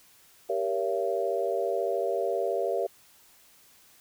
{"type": "chord", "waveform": "sine", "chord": "G diminished seventh", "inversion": "none", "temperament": "just", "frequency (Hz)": [392, 470.4, 564.5, 677.4], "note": ["G4", "Bb4", "Db5", "Fb5"], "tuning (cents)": [0, 16, 31, 47], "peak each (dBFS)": -31, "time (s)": [0.49, 2.87], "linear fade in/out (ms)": 10, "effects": ["white hiss -58 dBFS RMS until 4 s"]}